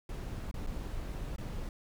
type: noise with dropouts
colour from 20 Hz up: brown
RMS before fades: -38 dBFS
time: 0.09-1.69 s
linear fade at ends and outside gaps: 2 ms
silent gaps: 0.513-0.541 / 0.665-0.671 / 1.362-1.382 s
effects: none